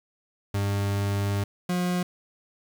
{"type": "tone pair in turn", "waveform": "40% pulse", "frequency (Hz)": [100.4, 178.89], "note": ["G2", "F3"], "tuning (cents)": [42, 42], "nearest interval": "minor seventh", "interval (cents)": 1000, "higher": "second", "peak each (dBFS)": -23, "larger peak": "neither", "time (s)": [[0.54, 1.44], [1.69, 2.03]], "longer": "first", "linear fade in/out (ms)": 5, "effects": ["9-bit"]}